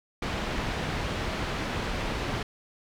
pink low-pass noise, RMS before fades -31 dBFS, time 0.22-2.43 s, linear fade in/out 5 ms, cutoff 3500 Hz, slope 12 dB/octave, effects none

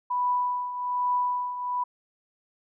sine tone with tremolo, 987.8 Hz, B5, in tune, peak -21 dBFS, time 0.1-1.84 s, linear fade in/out 10 ms, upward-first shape triangle, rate 1.2 Hz, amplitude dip 70%, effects none

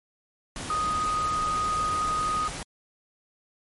sine tone in noise, 1244.5 Hz, D#6, in tune, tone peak -24 dBFS, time 0.7-2.48 s, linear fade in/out 2 ms, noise pink, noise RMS -35 dBFS, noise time 0.56-2.63 s, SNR +8 dB, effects MP3 48 kbps

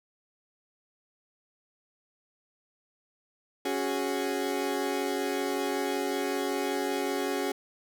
30% pulse chord, C# suspended fourth, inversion none, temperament equal, 277.2 / 370 / 415.3 Hz, C#4 / F#4 / G#4, 0 / 0 / 0 cents, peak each -30 dBFS, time 3.65-7.52 s, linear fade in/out 5 ms, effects none

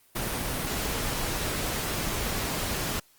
pink noise, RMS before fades -30 dBFS, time 0.15-3 s, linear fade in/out 10 ms, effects white hiss -61 dBFS RMS until 3.18 s + Opus 32 kbps

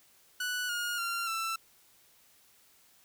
sawtooth tone with pitch steps, 1480 / 1429.6 / 1380.9 / 1333.9 Hz, F#6 / F6 / F6 / E6, 0 / +40 / -20 / +20 cents, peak -28 dBFS, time 0.4-1.56 s, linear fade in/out 5 ms, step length 290 ms, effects white hiss -63 dBFS RMS until 3.04 s

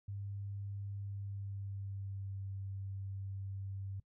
sine tone with pitch glide, 100 to 97.49 Hz, G2 to G2, +35 to -9 cents, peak -40 dBFS, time 0.08-4 s, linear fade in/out 5 ms, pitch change -44 cents, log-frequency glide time 1.01-2.42 s, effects noise-tail reverb RT60 0.1 s tail -19 dB re dry

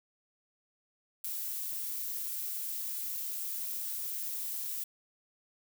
violet noise, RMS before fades -37 dBFS, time 1.24-4.84 s, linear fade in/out 5 ms, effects none

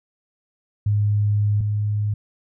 sine tone pair in turn, 103.83 / 104.55 Hz, G#2 / G#2, 0 / +12 cents, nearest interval unison, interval 12 cents, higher second, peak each -16 / -19 dBFS, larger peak first, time 0.86-1.61 / 1.61-2.14 s, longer first, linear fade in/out 5 ms, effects none

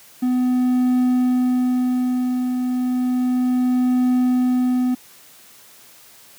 triangle tone with tremolo, 251 Hz, B3, 28 cents sharp, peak -12 dBFS, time 0.22-4.95 s, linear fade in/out 10 ms, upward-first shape triangle, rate 0.32 Hz, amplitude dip 45%, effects white hiss -47 dBFS RMS until 6.38 s + high-pass 80 Hz 12 dB/octave

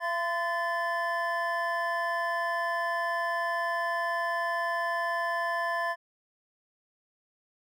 triangle tone cluster, 679 / 1025 / 1749 Hz, F5 / C6 / A6, -49 / -36 / -11 cents, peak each -30 dBFS, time 0-5.96 s, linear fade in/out 50 ms, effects none

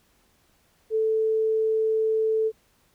sine tone, 440 Hz, A4, in tune, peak -20 dBFS, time 0.9-2.52 s, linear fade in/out 50 ms, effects pink hiss -64 dBFS RMS until 2.94 s

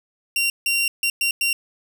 sawtooth tone bursts at uneven times, 2759 Hz, F7, 22 cents flat, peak -15 dBFS, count 5, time 0.36-0.5 / 0.66-0.88 / 1.03-1.1 / 1.21-1.31 / 1.41-1.53 s, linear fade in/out 2 ms, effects none

